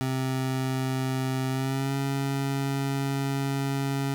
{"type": "tone with pitch glide", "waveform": "25% pulse", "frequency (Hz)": [131.3, 137.59], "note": ["C3", "C#3"], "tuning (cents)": [6, -13], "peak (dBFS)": -22, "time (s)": [0.01, 4.14], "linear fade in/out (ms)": 0, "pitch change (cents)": 81, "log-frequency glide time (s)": [1.5, 1.95], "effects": []}